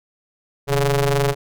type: ring-modulated tone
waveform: sawtooth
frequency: 143.3 Hz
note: D3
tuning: 42 cents flat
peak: -9 dBFS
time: 0.67-1.35 s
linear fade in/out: 50 ms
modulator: 275 Hz
effects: none